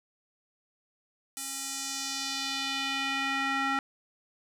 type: tone with band-pass filter sweep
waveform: square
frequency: 271.9 Hz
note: C#4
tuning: 33 cents flat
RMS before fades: -32 dBFS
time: 1.37-3.79 s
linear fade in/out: 0 ms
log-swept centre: 9600 to 1500 Hz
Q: 1.5
effects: none